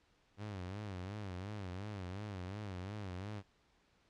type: tone with vibrato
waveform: sawtooth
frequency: 97.6 Hz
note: G2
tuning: 7 cents flat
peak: -38 dBFS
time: 0.37-3.43 s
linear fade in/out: 50 ms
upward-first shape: sine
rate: 2.8 Hz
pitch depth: 150 cents each way
effects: pink hiss -72 dBFS RMS until 4.09 s + low-pass 5000 Hz 12 dB/octave